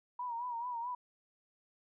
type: tone with vibrato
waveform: sine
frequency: 959 Hz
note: A#5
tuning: 49 cents sharp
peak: -36 dBFS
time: 0.19-0.95 s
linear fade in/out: 5 ms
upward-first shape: sine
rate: 4.6 Hz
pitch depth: 72 cents each way
effects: none